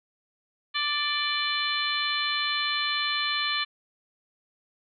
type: harmonic tone with a mistuned harmonic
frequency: 587.3 Hz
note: D5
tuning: in tune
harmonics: 2 / 3 / 4 / 5 / 6 / 7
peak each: -32 / -32 / -32 / -32 / -32 / -32 dBFS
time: 0.74-3.65 s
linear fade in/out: 20 ms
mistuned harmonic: 5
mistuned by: +29 cents
effects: none